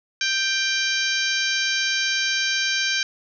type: harmonic tone with a mistuned harmonic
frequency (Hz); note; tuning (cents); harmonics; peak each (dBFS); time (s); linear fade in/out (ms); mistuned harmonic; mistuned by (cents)
784; G5; 0; 2 / 3 / 4 / 5 / 6 / 7 / 8; -25 / -27 / -28 / -29 / -30 / -30 / -31; 0.21-3.03; 2; 3; +21
effects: none